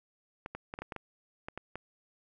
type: clicks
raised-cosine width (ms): 0.5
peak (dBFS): -24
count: 10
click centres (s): 0.461 / 0.55 / 0.739 / 0.789 / 0.82 / 0.922 / 0.963 / 1.485 / 1.576 / 1.756
effects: none